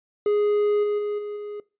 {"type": "tone with level steps", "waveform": "triangle", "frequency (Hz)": 415.3, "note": "G#4", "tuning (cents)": 0, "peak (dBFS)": [-16, -19, -22, -27, -29], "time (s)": [0.26, 1.6], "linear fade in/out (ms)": 2, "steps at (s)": [0.83, 0.98, 1.18, 1.36], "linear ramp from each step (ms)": 10, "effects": ["noise-tail reverb RT60 0.3 s tail -22 dB re dry", "resampled to 8000 Hz"]}